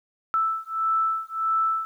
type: beating tone pair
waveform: sine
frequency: 1318.5 / 1320.1 Hz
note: E6 / E6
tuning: 0 / +2 cents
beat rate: 1.6 Hz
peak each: -25 dBFS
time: 0.34-1.85 s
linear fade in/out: 0 ms
effects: 10-bit